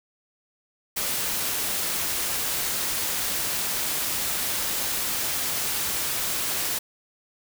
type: noise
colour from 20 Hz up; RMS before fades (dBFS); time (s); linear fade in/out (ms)
white; -27; 0.96-6.79; 10
effects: none